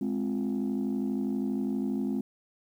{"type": "chord", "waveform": "sine", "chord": "F minor", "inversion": "first", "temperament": "just", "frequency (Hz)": [209.5, 261.9, 349.2], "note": ["Ab3", "C4", "F4"], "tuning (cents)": [15, 2, 0], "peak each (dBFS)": [-29, -29, -35], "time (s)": [0.01, 2.21], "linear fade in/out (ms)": 5, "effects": ["tanh soft clip ceiling -23 dBFS", "10-bit"]}